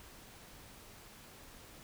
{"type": "silence", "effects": ["pink hiss -55 dBFS RMS until 1.83 s"]}